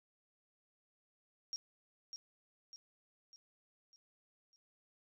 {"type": "tone with echo", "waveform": "sine", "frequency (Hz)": 5588, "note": "F8", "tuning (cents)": 0, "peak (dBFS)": -38, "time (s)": [1.53, 1.56], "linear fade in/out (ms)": 0, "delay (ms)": 600, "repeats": 5, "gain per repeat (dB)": -6, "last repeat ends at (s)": 4.56, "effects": []}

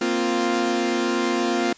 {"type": "chord", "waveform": "sawtooth", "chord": "Bb suspended second", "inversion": "none", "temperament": "equal", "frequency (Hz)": [233.1, 261.6, 349.2], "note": ["Bb3", "C4", "F4"], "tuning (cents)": [0, 0, 0], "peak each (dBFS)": [-22, -22, -19], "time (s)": [0.01, 1.73], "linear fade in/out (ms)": 5, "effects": ["white hiss -50 dBFS RMS until 1.77 s", "resampled to 16000 Hz"]}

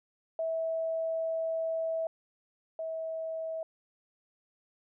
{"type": "tone pair in turn", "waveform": "sine", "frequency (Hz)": [651, 646.5], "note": ["E5", "E5"], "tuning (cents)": [-22, -34], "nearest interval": "unison", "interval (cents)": 12, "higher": "first", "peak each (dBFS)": [-29, -33], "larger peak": "first", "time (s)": [[0.39, 2.07], [2.79, 3.63]], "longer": "first", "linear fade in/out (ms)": 2, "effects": []}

